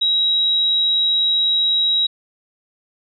sine tone, 3844 Hz, B7, 48 cents flat, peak -14 dBFS, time 0.01-2.07 s, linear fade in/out 10 ms, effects none

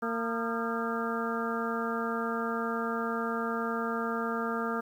harmonic tone with a mistuned harmonic, 229.5 Hz, A#3, 27 cents flat, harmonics 1 / 2 / 3 / 4 / 5 / 6 / 7, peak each -34 / -35 / -39 / -41 / -36 / -37 / -41 dBFS, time 0.02-4.81 s, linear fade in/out 10 ms, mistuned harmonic 5, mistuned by +94 cents, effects 10-bit

